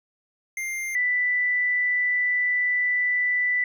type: tone pair in turn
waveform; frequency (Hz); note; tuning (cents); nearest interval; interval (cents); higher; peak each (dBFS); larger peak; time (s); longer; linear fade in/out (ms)
square / sine; 2100 / 1981.4; C7 / B6; +6 / +5; minor second; 101; first; -28 / -20; second; 0.57-0.95 / 0.95-3.64; second; 2
effects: resampled to 32000 Hz